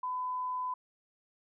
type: tone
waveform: sine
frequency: 1006 Hz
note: B5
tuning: 32 cents sharp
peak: -32 dBFS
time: 0.03-0.74 s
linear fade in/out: 5 ms
effects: none